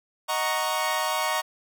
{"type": "chord", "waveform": "sawtooth", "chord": "D# minor seventh", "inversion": "none", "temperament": "equal", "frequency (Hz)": [622.3, 740, 932.3, 1108.7], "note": ["D#5", "F#5", "A#5", "C#6"], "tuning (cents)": [0, 0, 0, 0], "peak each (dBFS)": [-27, -28, -25, -25], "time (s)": [0.28, 1.42], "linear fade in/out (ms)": 20, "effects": []}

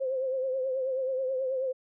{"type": "tone with vibrato", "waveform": "sine", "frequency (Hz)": 523.3, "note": "C5", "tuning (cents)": 0, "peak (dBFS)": -27, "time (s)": [0, 1.73], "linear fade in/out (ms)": 20, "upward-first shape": "triangle", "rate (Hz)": 9.3, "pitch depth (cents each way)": 64, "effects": []}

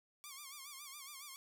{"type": "tone with vibrato", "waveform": "5% pulse", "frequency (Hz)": 1127, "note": "C#6", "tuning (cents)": 28, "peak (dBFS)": -37, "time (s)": [0.24, 1.36], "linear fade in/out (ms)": 0, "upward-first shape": "sine", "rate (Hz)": 7.2, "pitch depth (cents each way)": 110, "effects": []}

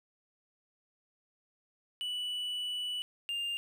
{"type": "tone pair in turn", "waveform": "triangle", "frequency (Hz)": [2960, 2803], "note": ["F#7", "F7"], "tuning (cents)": [0, 6], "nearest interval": "minor second", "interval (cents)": 94, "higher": "first", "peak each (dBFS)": [-32, -31], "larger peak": "second", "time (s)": [[2.01, 3.02], [3.29, 3.57]], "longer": "first", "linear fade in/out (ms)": 0, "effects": []}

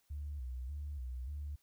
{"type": "tone with vibrato", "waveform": "sine", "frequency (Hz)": 67.7, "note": "C#2", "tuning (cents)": -40, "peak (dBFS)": -38, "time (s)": [0.1, 1.56], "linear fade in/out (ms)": 10, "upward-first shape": "square", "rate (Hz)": 1.7, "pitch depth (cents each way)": 130, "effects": ["tanh soft clip ceiling -34 dBFS", "white hiss -75 dBFS RMS until 1.62 s"]}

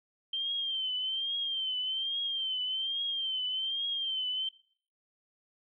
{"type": "tone with vibrato", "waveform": "sine", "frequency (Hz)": 3136, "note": "G7", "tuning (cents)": 0, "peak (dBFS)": -30, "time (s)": [0.33, 4.49], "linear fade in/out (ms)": 5, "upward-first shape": "triangle", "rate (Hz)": 1.2, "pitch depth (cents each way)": 87, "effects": ["noise-tail reverb RT60 0.5 s tail -21 dB re dry"]}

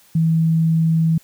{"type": "tone", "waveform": "sine", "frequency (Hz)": 162.4, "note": "E3", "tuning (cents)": -26, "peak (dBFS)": -13, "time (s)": [0.15, 1.18], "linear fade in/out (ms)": 5, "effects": ["white hiss -52 dBFS RMS until 1.23 s"]}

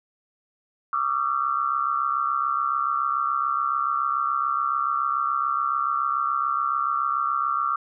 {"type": "tone cluster", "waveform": "sine", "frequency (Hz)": [1149, 1216, 1353], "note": ["D6", "D#6", "E6"], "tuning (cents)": [-38, -40, 45], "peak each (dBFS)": -26, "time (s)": [0.93, 7.76], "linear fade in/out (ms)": 2, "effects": []}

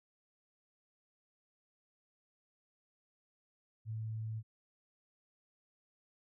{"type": "tone", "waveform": "sine", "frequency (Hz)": 110.4, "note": "A2", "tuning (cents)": 6, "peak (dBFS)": -37, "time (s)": [3.85, 4.43], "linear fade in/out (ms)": 50, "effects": []}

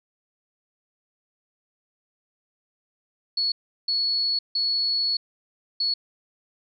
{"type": "tone bursts at uneven times", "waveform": "sine", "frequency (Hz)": 4388, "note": "C#8", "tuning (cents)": -18, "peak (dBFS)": -21, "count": 4, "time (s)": [[3.37, 3.52], [3.88, 4.39], [4.55, 5.17], [5.8, 5.94]], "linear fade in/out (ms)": 5, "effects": []}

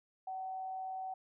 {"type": "tone with amplitude modulation", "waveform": "sine", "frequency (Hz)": 756, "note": "F#5", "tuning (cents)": 37, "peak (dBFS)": -37, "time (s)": [0.27, 1.14], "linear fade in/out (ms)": 5, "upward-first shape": "sine", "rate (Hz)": 157, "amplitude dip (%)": 25, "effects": []}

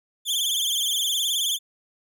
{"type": "tone with vibrato", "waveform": "sawtooth", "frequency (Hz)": 3322, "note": "G#7", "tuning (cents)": 0, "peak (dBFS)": -19, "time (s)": [0.25, 1.59], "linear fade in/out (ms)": 50, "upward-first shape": "triangle", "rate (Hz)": 19, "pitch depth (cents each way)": 140, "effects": []}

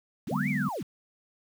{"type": "linear two-way sweep", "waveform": "sine", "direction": "up then down", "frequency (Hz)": [108, 2387, 108], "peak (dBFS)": -31, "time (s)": [0.27, 0.83], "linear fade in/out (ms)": 5, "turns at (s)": 0.49}
{"type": "chord", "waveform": "sine", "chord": "G# half-diminished seventh", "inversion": "second", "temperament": "equal with one note detuned", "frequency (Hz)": [146.83, 187.91, 207.7, 246.9], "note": ["D3", "F#3", "G#3", "B3"], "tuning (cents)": [0, 27, 0, 0], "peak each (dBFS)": -32, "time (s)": [0.31, 0.69], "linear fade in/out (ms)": 5}
{"effects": ["8-bit"]}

